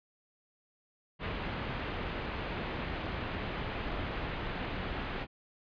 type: low-pass noise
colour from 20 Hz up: pink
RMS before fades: -37 dBFS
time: 1.19-5.27 s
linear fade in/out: 50 ms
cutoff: 3200 Hz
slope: 24 dB/octave
effects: resampled to 11025 Hz